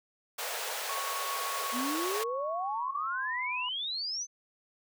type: high-pass noise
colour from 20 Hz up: pink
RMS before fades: -36 dBFS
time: 0.38-2.24 s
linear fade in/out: 10 ms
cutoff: 460 Hz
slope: 48 dB/octave
type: tone with pitch glide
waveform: sine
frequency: 1108.7 to 999.2 Hz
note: C#6 to B5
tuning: 0 to +20 cents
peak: -35 dBFS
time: 0.89-3.69 s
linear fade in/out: 5 ms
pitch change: -180 cents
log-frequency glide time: 2.99-3.34 s
type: exponential sweep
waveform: sine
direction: up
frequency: 232.4 to 6272 Hz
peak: -32 dBFS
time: 1.72-4.27 s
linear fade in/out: 50 ms
effects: none